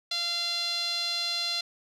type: tone with band-pass filter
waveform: sawtooth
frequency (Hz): 690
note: F5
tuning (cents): -21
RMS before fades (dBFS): -30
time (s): 0.11-1.61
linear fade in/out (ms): 5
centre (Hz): 4100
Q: 5.1
effects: none